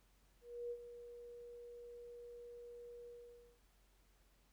sine tone with ADSR envelope, 478.6 Hz, A#4, 46 cents sharp, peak -40 dBFS, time 0.41-3.6 s, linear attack 300 ms, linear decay 58 ms, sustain -11 dB, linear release 530 ms, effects added 46 Hz sine -70 dBFS peak until 4.52 s + pink hiss -75 dBFS RMS until 4.52 s

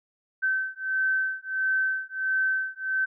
sine beating tone pair, 1539 / 1540.5 Hz, G6 / G6, -32 / -31 cents, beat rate 1.5 Hz, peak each -27 dBFS, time 0.42-3.06 s, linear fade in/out 20 ms, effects none

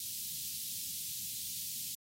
white band-stop noise, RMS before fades -40 dBFS, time 0-1.95 s, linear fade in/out 2 ms, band 190 to 3300 Hz, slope 24 dB/octave, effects high-pass 100 Hz 12 dB/octave + AAC 48 kbps

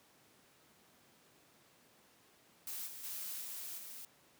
blue noise with level steps, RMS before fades -43 / -49 / -43 / -45 / -49 dBFS, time 2.67-4.05 s, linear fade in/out 2 ms, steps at 2.86 / 3.03 / 3.4 / 3.77 s, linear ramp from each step 20 ms, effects pink hiss -66 dBFS RMS until 4.39 s + high-pass 150 Hz 12 dB/octave

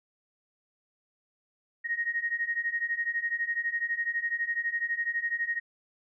sine beating tone pair, 1864.7 / 1876.7 Hz, A#6 / A#6, 0 / +11 cents, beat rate 12 Hz, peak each -32 / -30 dBFS, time 1.84-5.6 s, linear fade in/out 20 ms, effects none

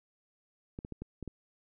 clicks, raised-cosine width 3 ms, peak -27 dBFS, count 6, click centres 0.789 / 0.849 / 0.923 / 1.02 / 1.227 / 1.277 s, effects none

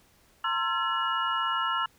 sine tone cluster, 916 / 1053 / 1349 / 1705 / 2896 Hz, A#5 / C6 / E6 / G#6 / F#7, -31 / +11 / +40 / +45 / -38 cents, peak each -34 / -32 / -28 / -36 / -34 dBFS, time 0.44-1.86 s, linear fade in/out 5 ms, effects pink hiss -62 dBFS RMS until 1.98 s

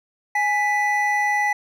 triangle tone pair together, 830.6 / 1978.5 Hz, G#5 / B6, 0 / +3 cents, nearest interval octave + minor third, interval 1503 cents, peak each -19 dBFS, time 0.35-1.53 s, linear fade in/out 5 ms, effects none

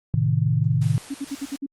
sine chord, A diminished, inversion none, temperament equal, 110 / 130.81 / 155.56 Hz, A2 / C3 / Eb3, 0 / 0 / 0 cents, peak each -22 dBFS, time 0.14-0.98 s, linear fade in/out 0 ms
white noise, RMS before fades -39 dBFS, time 0.81-1.57 s, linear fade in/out 10 ms
sine tone bursts, 277.2 Hz, C#4, in tune, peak -25 dBFS, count 6, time 1.1-1.664 s, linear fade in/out 10 ms, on 44 ms, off 60 ms
effects low-pass 9000 Hz 12 dB/octave + Opus 32 kbps

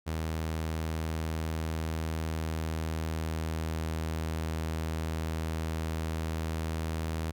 sawtooth tone, 80.1 Hz, E2, 49 cents flat, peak -27 dBFS, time 0.06-7.32 s, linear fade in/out 20 ms, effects none

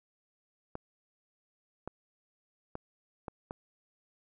clicks, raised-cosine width 1 ms, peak -24 dBFS, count 5, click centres 0.754 / 1.876 / 2.754 / 3.282 / 3.509 s, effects none

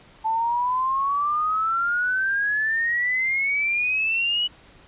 sine exponential sweep, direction up, 876 to 2960 Hz, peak -20 dBFS, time 0.24-4.48 s, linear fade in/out 20 ms, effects pink hiss -51 dBFS RMS until 4.87 s + resampled to 8000 Hz

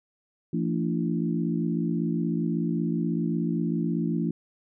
harmonic tone with a mistuned harmonic, 56.4 Hz, A1, 44 cents sharp, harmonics 3 / 4 / 5 / 6, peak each -27 / -29 / -31 / -33 dBFS, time 0.53-4.31 s, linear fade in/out 5 ms, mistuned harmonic 5, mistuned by +53 cents, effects none

